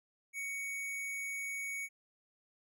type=tone; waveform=square; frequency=2234 Hz; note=C#7; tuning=13 cents sharp; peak=-38 dBFS; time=0.33-1.89 s; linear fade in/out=50 ms; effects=none